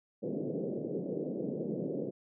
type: band-pass noise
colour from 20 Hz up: white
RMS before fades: -36 dBFS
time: 0.22-2.11 s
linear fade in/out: 20 ms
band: 140 to 520 Hz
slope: 48 dB/octave
effects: none